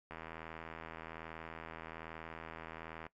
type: click train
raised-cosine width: 0.5 ms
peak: -30 dBFS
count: 241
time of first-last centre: 0.11-3.066 s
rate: 81.2 Hz
effects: noise-tail reverb RT60 0.1 s tail -19 dB re dry + MP3 64 kbps